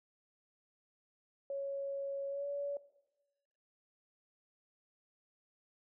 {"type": "tone with pitch glide", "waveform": "sine", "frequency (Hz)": [554.4, 568.3], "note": ["C#5", "C#5"], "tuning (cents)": [0, 43], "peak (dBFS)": -36, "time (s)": [1.5, 2.77], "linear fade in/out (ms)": 2, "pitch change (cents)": 43, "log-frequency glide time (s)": [2.29, 2.46], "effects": ["noise-tail reverb RT60 1.0 s tail -17 dB re dry"]}